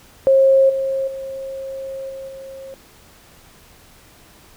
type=tone with level steps; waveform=sine; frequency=537 Hz; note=C5; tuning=45 cents sharp; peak=-9 / -18 / -26 / -29 / -32 dBFS; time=0.27-2.74 s; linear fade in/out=0 ms; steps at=0.69 / 1.07 / 2.09 / 2.28 s; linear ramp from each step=10 ms; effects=pink hiss -48 dBFS RMS until 4.56 s

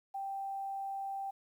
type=tone with quantisation; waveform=sine; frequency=784 Hz; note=G5; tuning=in tune; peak=-36 dBFS; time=0.14-1.31 s; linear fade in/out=10 ms; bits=11; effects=none

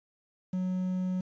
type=tone with quantisation; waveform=triangle; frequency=184.2 Hz; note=F#3; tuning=7 cents flat; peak=-26 dBFS; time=0.53-1.21 s; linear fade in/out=5 ms; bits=9; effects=resampled to 16000 Hz

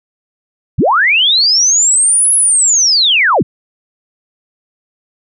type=linear two-way sweep; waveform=sine; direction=up then down; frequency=55.5 to 10660 to 67.1 Hz; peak=-7 dBFS; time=0.78-3.43 s; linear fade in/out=10 ms; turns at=2.34 s; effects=none

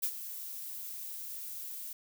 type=noise with ADSR envelope; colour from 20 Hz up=violet; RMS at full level=-30 dBFS; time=0.02-1.93 s; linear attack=17 ms; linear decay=69 ms; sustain=-12 dB; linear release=3 ms; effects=none

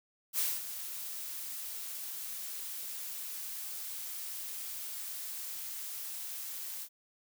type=noise with ADSR envelope; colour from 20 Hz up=blue; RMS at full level=-30 dBFS; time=0.33-6.89 s; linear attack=61 ms; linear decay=220 ms; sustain=-11 dB; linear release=69 ms; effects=none

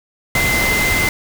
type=tone in noise; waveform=sine; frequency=2065 Hz; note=C7; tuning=23 cents flat; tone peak=-16 dBFS; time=0.35-1.09 s; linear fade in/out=2 ms; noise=pink; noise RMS=-19 dBFS; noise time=0.35-1.09 s; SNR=0 dB; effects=none

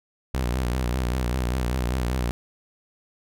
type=tone with vibrato; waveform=sawtooth; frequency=62.2 Hz; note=B1; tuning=13 cents sharp; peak=-19 dBFS; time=0.34-2.31 s; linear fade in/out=0 ms; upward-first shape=sine; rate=5.1 Hz; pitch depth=92 cents each way; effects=none

